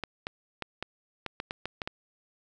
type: clicks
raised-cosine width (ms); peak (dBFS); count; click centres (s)
0.3; -17; 10; 0.037 / 0.269 / 0.623 / 0.826 / 1.263 / 1.401 / 1.509 / 1.656 / 1.818 / 1.875
effects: none